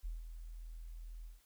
sine tone with ADSR envelope, 41.04 Hz, E1, 7 cents flat, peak -37 dBFS, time 0.03-1.41 s, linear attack 22 ms, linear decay 170 ms, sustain -8 dB, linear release 160 ms, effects white hiss -71 dBFS RMS until 1.45 s

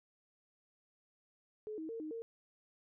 sine tone with pitch steps, 428.2 / 317.8 / 455.4 / 309.9 / 457.7 Hz, A4 / D#4 / A#4 / D#4 / A#4, -47 / +37 / -40 / -7 / -32 cents, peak -40 dBFS, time 1.67-2.22 s, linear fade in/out 0 ms, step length 110 ms, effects none

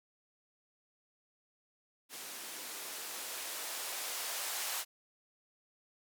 violet noise with band-pass filter sweep, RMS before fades -41 dBFS, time 2.09-4.85 s, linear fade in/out 50 ms, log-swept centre 250 to 730 Hz, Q 0.98, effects none

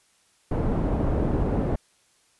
pink low-pass noise, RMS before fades -24 dBFS, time 0.51-1.76 s, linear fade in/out 5 ms, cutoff 570 Hz, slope 12 dB/octave, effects white hiss -63 dBFS RMS until 2.39 s + resampled to 24000 Hz

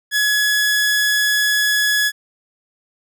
sawtooth tone, 1691 Hz, G#6, 31 cents sharp, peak -11 dBFS, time 0.11-2.12 s, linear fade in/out 50 ms, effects none

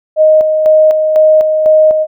sine tone with tremolo, 622.3 Hz, D#5, in tune, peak -3 dBFS, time 0.16-2.07 s, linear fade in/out 50 ms, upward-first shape square, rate 2 Hz, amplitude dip 45%, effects none

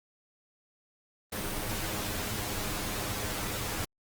pink noise with comb filter, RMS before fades -34 dBFS, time 1.32-3.85 s, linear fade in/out 5 ms, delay 9.7 ms, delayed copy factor +0.55, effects Opus 32 kbps

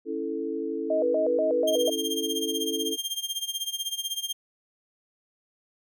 sine chord, A major, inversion first, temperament equal, 277.2 / 329.6 / 440 Hz, C#4 / E4 / A4, 0 / 0 / 0 cents, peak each -34 / -32 / -31 dBFS, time 0.05-2.97 s, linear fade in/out 50 ms
sine tone with vibrato, 554.4 Hz, C#5, in tune, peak -22 dBFS, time 0.9-1.9 s, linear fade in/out 5 ms, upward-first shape square, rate 4.1 Hz, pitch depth 220 cents each way
sawtooth tone with tremolo, 3198 Hz, G7, 34 cents sharp, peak -23 dBFS, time 1.67-4.33 s, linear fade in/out 10 ms, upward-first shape sine, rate 16 Hz, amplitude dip 85%
effects none

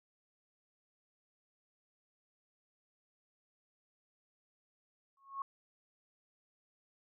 sine tone with exponential growth, 1095 Hz, C#6, 22 cents flat, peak -33 dBFS, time 5.17-5.42 s, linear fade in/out 2 ms, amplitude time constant 54 ms, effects none

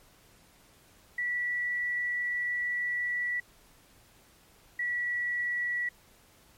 sine tone pair in turn, 1951 / 1941 Hz, B6 / B6, -22 / -31 cents, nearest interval unison, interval 9 cents, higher first, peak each -28 dBFS, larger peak neither, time 1.18-3.4 / 4.79-5.89 s, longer first, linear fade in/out 5 ms, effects pink hiss -60 dBFS RMS until 6.57 s + MP3 64 kbps

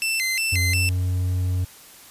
sawtooth tone with vibrato, 2349 Hz, D7, in tune, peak -18 dBFS, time 0.02-0.89 s, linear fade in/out 0 ms, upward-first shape square, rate 2.8 Hz, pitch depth 220 cents each way
triangle tone, 91.2 Hz, F#2, 24 cents flat, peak -18 dBFS, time 0.52-1.65 s, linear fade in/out 10 ms
effects white hiss -46 dBFS RMS until 2.1 s + resampled to 32000 Hz

